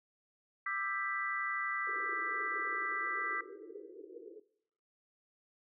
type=chord; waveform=sine; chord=E minor seventh; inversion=third; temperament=just; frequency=1186.7 / 1318.5 / 1582.2 / 1977.8 Hz; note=D6 / E6 / G6 / B6; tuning=+18 / 0 / +16 / +2 cents; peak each=-39 / -42 / -42 / -37 dBFS; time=0.66-3.41 s; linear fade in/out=5 ms
type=band-pass noise; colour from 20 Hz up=white; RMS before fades=-50 dBFS; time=1.87-4.4 s; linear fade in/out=5 ms; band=320 to 480 Hz; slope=96 dB/octave
effects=noise-tail reverb RT60 0.7 s tail -18 dB re dry